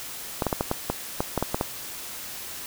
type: clicks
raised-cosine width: 1 ms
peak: -9 dBFS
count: 11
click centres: 0.422 / 0.467 / 0.528 / 0.609 / 0.714 / 0.9 / 1.205 / 1.377 / 1.426 / 1.545 / 1.611 s
effects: white hiss -37 dBFS RMS until 2.66 s